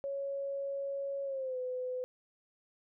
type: tone with pitch glide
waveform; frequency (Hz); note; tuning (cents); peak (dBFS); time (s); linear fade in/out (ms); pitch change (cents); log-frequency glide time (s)
sine; 554.4 to 505.5; C#5 to B4; 0 to +40; -34; 0.04-2.04; 0; -160; 1.24-1.58
effects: none